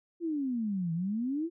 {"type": "exponential two-way sweep", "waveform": "sine", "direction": "down then up", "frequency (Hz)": [349.2, 161, 349.2], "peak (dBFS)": -29, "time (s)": [0.2, 1.5], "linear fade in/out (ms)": 50, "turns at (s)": 0.93, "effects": []}